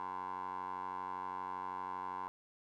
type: tone with band-pass filter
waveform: 15% pulse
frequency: 92.6 Hz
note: F#2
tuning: 2 cents sharp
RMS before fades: -42 dBFS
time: 0-2.28 s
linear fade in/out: 0 ms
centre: 1000 Hz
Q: 7.4
effects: none